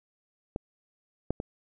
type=clicks; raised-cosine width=2 ms; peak=-18 / -14 / -20 dBFS; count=3; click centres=0.561 / 1.306 / 1.401 s; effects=none